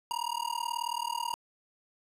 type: tone with amplitude modulation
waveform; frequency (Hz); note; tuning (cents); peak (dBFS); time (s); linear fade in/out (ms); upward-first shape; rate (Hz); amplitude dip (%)
square; 948; A#5; +29; -28; 0.11-1.34; 0; sine; 38.5; 100
effects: resampled to 32000 Hz + 10-bit